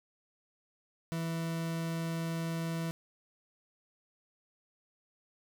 40% pulse tone, 164.81 Hz, E3, in tune, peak -32 dBFS, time 1.12-2.91 s, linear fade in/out 0 ms, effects none

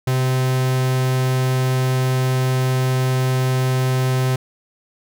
45% pulse tone, 129.3 Hz, C3, 20 cents flat, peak -16 dBFS, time 0.07-4.36 s, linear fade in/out 5 ms, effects none

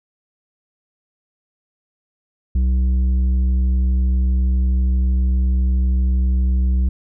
sine tone with tanh clipping, 63.4 Hz, B1, 46 cents sharp, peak -15 dBFS, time 2.55-6.89 s, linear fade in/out 5 ms, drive 7 dB, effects none

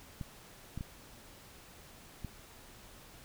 clicks, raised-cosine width 5 ms, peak -27 dBFS, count 4, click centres 0.212 / 0.776 / 0.809 / 2.247 s, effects pink hiss -55 dBFS RMS until 3.24 s

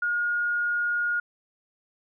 sine tone, 1431 Hz, F6, 42 cents sharp, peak -23 dBFS, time 0.02-1.2 s, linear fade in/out 5 ms, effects none

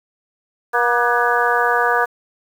harmonic tone with a mistuned harmonic, 239.5 Hz, A#3, 47 cents sharp, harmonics 2 / 3 / 4 / 5 / 6 / 7, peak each -21 / -21 / -21 / -21 / -21 / -21 dBFS, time 0.73-2.06 s, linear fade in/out 20 ms, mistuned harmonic 6, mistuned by +65 cents, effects 7-bit

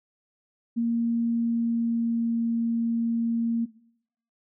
sine tone with pitch glide, 232.7 to 231.2 Hz, A#3 to A#3, -3 to -14 cents, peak -22 dBFS, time 0.76-3.66 s, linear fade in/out 20 ms, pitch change -11 cents, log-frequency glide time 1.28-2.41 s, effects noise-tail reverb RT60 0.7 s tail -20 dB re dry

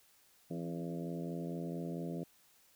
harmonic tone with a mistuned harmonic, 84.4 Hz, E2, 41 cents sharp, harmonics 2 / 3 / 4 / 5 / 6 / 7 / 8, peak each -40 / -44 / -46 / -48 / -50 / -51 / -52 dBFS, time 0.5-2.24 s, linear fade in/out 10 ms, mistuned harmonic 3, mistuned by +55 cents, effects white hiss -67 dBFS RMS until 2.75 s

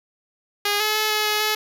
5% pulse tone with pitch steps, 410.6 / 427.7 / 430.4 / 426.3 / 423.4 / 428.2 Hz, G#4 / A4 / A4 / G#4 / G#4 / A4, -20 / -49 / -38 / +45 / +33 / -47 cents, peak -8 dBFS, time 0.65-1.55 s, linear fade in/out 5 ms, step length 150 ms, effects none

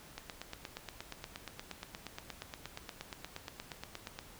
click train, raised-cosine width 0.2 ms, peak -24 dBFS, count 35, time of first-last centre 0.18-4.189 s, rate 8.48 Hz, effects pink hiss -55 dBFS RMS until 4.39 s

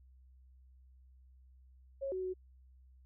sine tone with pitch steps, 546 / 373.2 / 370.3 Hz, C#5 / F#4 / F#4, -26 / +15 / +1 cents, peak -35 dBFS, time 2.01-2.34 s, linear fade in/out 20 ms, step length 110 ms, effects added 64 Hz sine -58 dBFS peak until 3.05 s

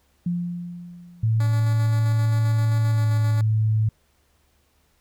sine tone with exponential decay, 174.61 Hz, F3, in tune, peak -20 dBFS, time 0.26-1.78 s, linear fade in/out 5 ms, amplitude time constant 330 ms
sine tone with pitch glide, 111.5 to 109.08 Hz, A2 to A2, +23 to -15 cents, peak -17 dBFS, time 1.23-3.89 s, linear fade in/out 5 ms, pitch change -38 cents, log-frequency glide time 2.91-3.08 s
10% pulse tone with tremolo, 286.9 Hz, D4, 40 cents flat, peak -25 dBFS, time 1.4-3.41 s, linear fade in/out 2 ms, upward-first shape square, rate 7.6 Hz, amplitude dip 30%
effects added 72 Hz sine -65 dBFS peak until 5 s + pink hiss -65 dBFS RMS until 5 s

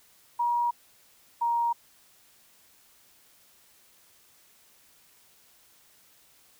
sine tone pair in turn, 954 / 939.8 Hz, A#5 / A#5, +40 / +14 cents, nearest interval unison, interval 26 cents, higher first, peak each -23 dBFS, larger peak neither, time 0.39-0.71 / 1.41-1.73 s, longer neither, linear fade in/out 10 ms, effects white hiss -60 dBFS RMS until 6.59 s

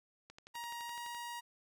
click train, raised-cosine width 0.2 ms, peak -35 dBFS, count 11, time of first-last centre 0.3-1.147 s, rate 11.8 Hz
sawtooth tone with pitch glide, 944 to 950 Hz, A#5 to A#5, +22 to +33 cents, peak -38 dBFS, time 0.54-1.41 s, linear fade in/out 20 ms, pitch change +11 cents, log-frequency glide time 0.85-0.96 s
effects none

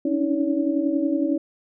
sine tone cluster, 278.1 / 289.1 / 319.7 / 566 Hz, C#4 / D4 / D#4 / C#5, +6 / -27 / +47 / +36 cents, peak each -24 / -27 / -23 / -29 dBFS, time 0.05-1.38 s, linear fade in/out 5 ms, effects none

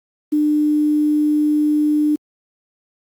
sine tone with quantisation, 300 Hz, D4, 37 cents sharp, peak -13 dBFS, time 0.32-2.16 s, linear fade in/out 10 ms, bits 7, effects Opus 48 kbps

